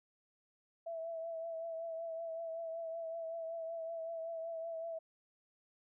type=tone with vibrato; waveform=sine; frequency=659.3 Hz; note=E5; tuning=in tune; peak=-39 dBFS; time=0.86-4.99 s; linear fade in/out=10 ms; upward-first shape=triangle; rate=5.3 Hz; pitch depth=38 cents each way; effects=none